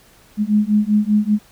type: beating tone pair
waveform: sine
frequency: 207.7 / 212.8 Hz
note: G#3 / G#3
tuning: 0 / +42 cents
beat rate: 5.1 Hz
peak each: -16 dBFS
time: 0.37-1.39 s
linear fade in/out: 50 ms
effects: pink hiss -50 dBFS RMS until 1.51 s